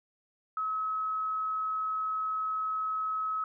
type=tone; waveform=sine; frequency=1284 Hz; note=E6; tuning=46 cents flat; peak=-29 dBFS; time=0.57-3.44 s; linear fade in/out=2 ms; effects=none